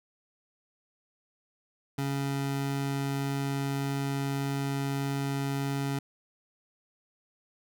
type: tone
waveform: 25% pulse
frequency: 138.59 Hz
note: C#3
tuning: in tune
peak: -25 dBFS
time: 1.98-5.99 s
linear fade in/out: 5 ms
effects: none